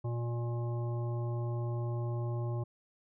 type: harmonic tone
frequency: 118.8 Hz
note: A#2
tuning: 33 cents sharp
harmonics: 1 / 3 / 5 / 7 / 9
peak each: -32 / -42 / -46 / -49 / -51 dBFS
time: 0.04-2.64 s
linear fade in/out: 10 ms
effects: none